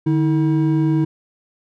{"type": "tone pair together", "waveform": "triangle", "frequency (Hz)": [150, 319.9], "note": ["D3", "D#4"], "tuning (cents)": [37, 48], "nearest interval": "octave + minor second", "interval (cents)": 1311, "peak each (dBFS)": -15, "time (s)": [0.06, 1.05], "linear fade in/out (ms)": 10, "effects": []}